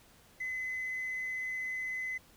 triangle tone, 2029 Hz, B6, 46 cents sharp, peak -31 dBFS, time 0.4-2.18 s, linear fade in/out 10 ms, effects tanh soft clip ceiling -31 dBFS + pink hiss -61 dBFS RMS until 2.36 s

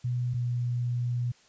sine tone pair in turn, 123 / 121.66 Hz, B2 / B2, -7 / -26 cents, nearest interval unison, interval 19 cents, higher first, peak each -26 dBFS, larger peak neither, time 0.04-0.34 / 0.34-1.32 s, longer second, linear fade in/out 10 ms, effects white hiss -60 dBFS RMS until 1.48 s + resampled to 16000 Hz

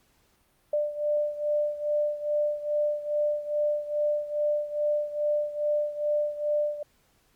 sine beating tone pair, 593 / 595.4 Hz, D5 / D5, +17 / +24 cents, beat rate 2.4 Hz, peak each -26 / -30 dBFS, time 0.73-6.83 s, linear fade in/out 5 ms, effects pink hiss -66 dBFS RMS until 7.35 s + Opus 48 kbps

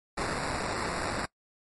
blue noise with sample-and-hold, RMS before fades -32 dBFS, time 0.17-1.26 s, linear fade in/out 10 ms, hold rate 3150 Hz, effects noise-tail reverb RT60 0.1 s tail -22 dB re dry + MP3 48 kbps

